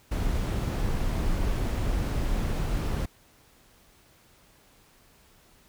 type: noise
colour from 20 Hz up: brown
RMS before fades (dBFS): -27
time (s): 0.11-3.06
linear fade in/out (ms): 10
effects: pink hiss -59 dBFS RMS until 5.68 s